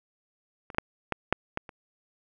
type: clicks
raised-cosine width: 0.5 ms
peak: -26 / -27 / -7 / -12 / -6 / -14 / -27 dBFS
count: 7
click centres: 0.702 / 0.747 / 0.784 / 1.123 / 1.326 / 1.574 / 1.692 s
effects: none